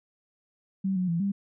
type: tone with pitch steps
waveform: sine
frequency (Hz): 192.4 / 182.9 / 168.5 / 198.6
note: G3 / F#3 / E3 / G3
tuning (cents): -32 / -20 / +38 / +23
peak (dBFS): -24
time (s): 0.84-1.32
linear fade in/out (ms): 10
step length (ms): 120
effects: none